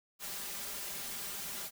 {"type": "noise with comb filter", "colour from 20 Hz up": "white", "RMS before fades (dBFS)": -41, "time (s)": [0.19, 1.71], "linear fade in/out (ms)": 50, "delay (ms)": 5, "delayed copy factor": 0.6, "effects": []}